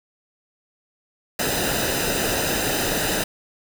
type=noise with comb filter; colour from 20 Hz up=pink; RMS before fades=-23 dBFS; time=1.39-3.24 s; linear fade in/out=5 ms; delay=0.9 ms; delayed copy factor=-0.65; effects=none